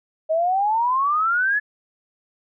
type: exponential sweep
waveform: sine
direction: up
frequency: 622.3 to 1730 Hz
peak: -17 dBFS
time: 0.29-1.6 s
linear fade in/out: 20 ms
effects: none